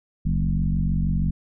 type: tone with frequency modulation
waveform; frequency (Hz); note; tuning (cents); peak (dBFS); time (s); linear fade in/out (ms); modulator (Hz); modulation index
sine; 107.8; A2; -35; -19; 0.25-1.31; 10; 46.4; 2.1
effects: none